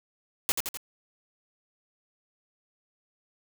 white noise with echo, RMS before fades -25 dBFS, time 0.49-0.52 s, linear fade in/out 0 ms, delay 84 ms, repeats 3, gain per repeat -4 dB, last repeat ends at 0.772 s, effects none

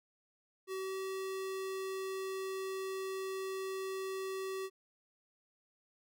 square tone with pitch glide, 380 to 382.4 Hz, F#4 to G4, +46 to -43 cents, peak -38 dBFS, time 0.67-4.7 s, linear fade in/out 50 ms, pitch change +11 cents, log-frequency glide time 0.78-0.95 s, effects none

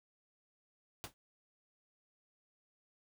pink noise with exponential decay, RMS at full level -40 dBFS, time 1.04-1.14 s, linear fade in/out 0 ms, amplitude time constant 20 ms, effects none

